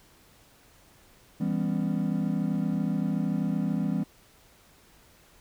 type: chord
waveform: triangle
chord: C# half-diminished seventh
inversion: first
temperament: just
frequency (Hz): 166.31 / 199.57 / 249.5 / 277.2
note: E3 / G3 / B3 / C#4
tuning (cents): +16 / +31 / +18 / 0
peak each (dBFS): -28 / -27 / -30 / -32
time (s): 1.4-4.04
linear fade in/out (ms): 10
effects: pink hiss -58 dBFS RMS until 5.4 s